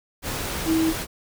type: tone in noise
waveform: sine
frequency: 322.3 Hz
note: E4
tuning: 39 cents flat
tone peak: -18 dBFS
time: 0.65-0.94 s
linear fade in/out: 50 ms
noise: pink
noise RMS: -29 dBFS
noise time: 0.22-1.07 s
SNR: +8 dB
effects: none